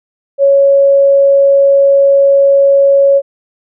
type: tone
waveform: sine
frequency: 555 Hz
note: C#5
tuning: 2 cents sharp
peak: -4 dBFS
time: 0.38-3.22 s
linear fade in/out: 50 ms
effects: none